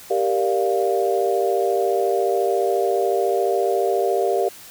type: chord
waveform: sine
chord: G minor seventh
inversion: none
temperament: equal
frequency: 392 / 466.2 / 587.3 / 698.5 Hz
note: G4 / Bb4 / D5 / F5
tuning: 0 / 0 / 0 / 0 cents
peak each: -21 / -23 / -25 / -23 dBFS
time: 0.1-4.49 s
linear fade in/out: 10 ms
effects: white hiss -42 dBFS RMS until 4.7 s